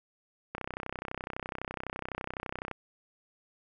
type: click train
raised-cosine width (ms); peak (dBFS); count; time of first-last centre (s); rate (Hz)
0.5; -20; 70; 0.55-2.713; 31.9
effects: none